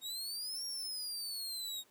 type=exponential two-way sweep; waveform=sawtooth; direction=up then down; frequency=3729 to 5600 to 3729 Hz; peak=-36 dBFS; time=0.01-1.84 s; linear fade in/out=50 ms; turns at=0.65 s; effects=pink hiss -67 dBFS RMS until 1.9 s + high-pass 200 Hz 12 dB/octave